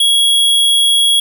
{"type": "tone", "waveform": "square", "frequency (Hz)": 3322, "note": "G#7", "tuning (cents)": 0, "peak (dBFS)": -9, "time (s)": [0, 1.2], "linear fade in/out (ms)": 5, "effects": []}